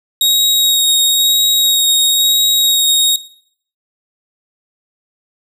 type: tone with vibrato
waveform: sawtooth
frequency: 3773 Hz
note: A#7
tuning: 20 cents sharp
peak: -7 dBFS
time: 0.21-3.16 s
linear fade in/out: 2 ms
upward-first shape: sine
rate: 1 Hz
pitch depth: 12 cents each way
effects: noise-tail reverb RT60 0.6 s tail -18 dB re dry